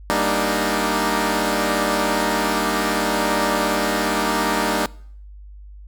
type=chord; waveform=10% pulse; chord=Eb major seventh; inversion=first; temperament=equal; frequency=196 / 233.1 / 293.7 / 311.1 Hz; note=G3 / Bb3 / D4 / Eb4; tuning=0 / 0 / 0 / 0 cents; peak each=-16 dBFS; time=0.1-4.86 s; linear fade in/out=0 ms; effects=noise-tail reverb RT60 0.6 s tail -23 dB re dry + added 50 Hz sine -37 dBFS peak until 5.87 s